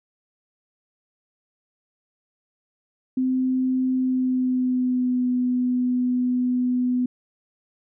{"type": "tone with pitch glide", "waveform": "sine", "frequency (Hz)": [257.9, 249.4], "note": ["C4", "B3"], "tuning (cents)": [-25, 17], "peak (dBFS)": -19, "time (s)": [3.17, 7.06], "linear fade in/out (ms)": 5, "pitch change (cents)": -58, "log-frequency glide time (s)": [3.95, 5.28], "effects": []}